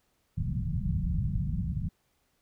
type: low-pass noise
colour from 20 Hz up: white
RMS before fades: -30 dBFS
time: 0.37-1.89 s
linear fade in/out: 10 ms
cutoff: 180 Hz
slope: 48 dB/octave
effects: pink hiss -73 dBFS RMS until 2.41 s